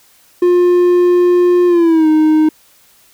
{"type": "tone with pitch glide", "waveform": "triangle", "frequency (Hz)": [354.8, 310.7], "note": ["F4", "D#4"], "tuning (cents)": [27, -2], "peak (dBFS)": -5, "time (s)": [0.42, 2.49], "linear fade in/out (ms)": 5, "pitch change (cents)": -229, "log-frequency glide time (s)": [1.67, 2.08], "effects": ["white hiss -49 dBFS RMS until 3.13 s"]}